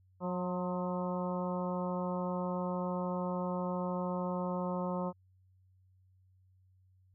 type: harmonic tone with a mistuned harmonic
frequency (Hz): 180.7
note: F#3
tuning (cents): -41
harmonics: 1 / 2 / 3 / 4 / 5 / 6 / 7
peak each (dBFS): -35 / -43 / -38 / -46 / -42 / -44 / -48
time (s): 0.2-5.13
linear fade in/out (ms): 50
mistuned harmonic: 6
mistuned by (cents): -44
effects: added 93 Hz sine -63 dBFS peak until 7.14 s